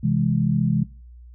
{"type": "chord", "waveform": "sine", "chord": "C augmented", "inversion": "none", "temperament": "equal", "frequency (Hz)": [130.81, 164.81, 207.7], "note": ["C3", "E3", "G#3"], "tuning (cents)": [0, 0, 0], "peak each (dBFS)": -22, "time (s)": [0.03, 0.84], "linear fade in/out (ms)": 10, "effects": ["noise-tail reverb RT60 0.4 s tail -20 dB re dry", "added 60 Hz sine -41 dBFS peak until 1.34 s"]}